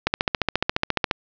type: click train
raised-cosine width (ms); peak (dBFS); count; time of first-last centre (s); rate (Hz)
0.3; -3; 16; 0.07-1.112; 14.4
effects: resampled to 16000 Hz + 7-bit